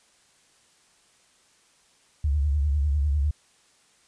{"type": "tone with vibrato", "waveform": "sine", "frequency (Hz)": 72.1, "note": "D2", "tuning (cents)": -31, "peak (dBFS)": -20, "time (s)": [2.24, 3.31], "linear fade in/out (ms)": 5, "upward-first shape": "triangle", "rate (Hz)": 10, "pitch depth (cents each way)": 130, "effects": ["white hiss -61 dBFS RMS until 4.07 s", "resampled to 22050 Hz"]}